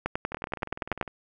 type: two click trains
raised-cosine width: 0.5 ms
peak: -12 / -22 dBFS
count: 11 / 16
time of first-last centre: 0.06-1.012 / 0.32-1.078 s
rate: 10.5 / 19.8 Hz
effects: none